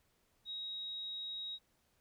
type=tone; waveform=sine; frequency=3797 Hz; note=A#7; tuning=31 cents sharp; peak=-40 dBFS; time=0.45-1.59 s; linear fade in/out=50 ms; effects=pink hiss -75 dBFS RMS until 2 s